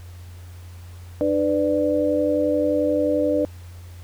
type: tone cluster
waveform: sine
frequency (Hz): 300.7 / 497.6 / 589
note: D4 / B4 / D5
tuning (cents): +41 / +13 / +5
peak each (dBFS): -22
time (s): 1.21-3.45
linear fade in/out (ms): 0
effects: added 88 Hz sine -37 dBFS peak until 4.03 s + pink hiss -51 dBFS RMS until 4.03 s